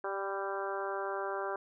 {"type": "harmonic tone with a mistuned harmonic", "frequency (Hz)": 196, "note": "G3", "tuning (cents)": 0, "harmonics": [2, 3, 4, 5, 6, 7, 8], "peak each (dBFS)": [-38, -40, -41, -42, -43, -43, -44], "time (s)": [0.04, 1.56], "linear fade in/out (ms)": 2, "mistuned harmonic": 5, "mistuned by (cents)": 19, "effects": []}